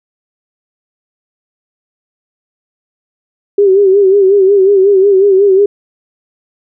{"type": "tone with vibrato", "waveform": "sine", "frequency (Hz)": 392, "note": "G4", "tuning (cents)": 0, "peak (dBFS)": -4, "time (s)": [3.58, 5.66], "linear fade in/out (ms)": 5, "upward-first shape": "sine", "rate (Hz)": 5.5, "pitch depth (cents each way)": 77, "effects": []}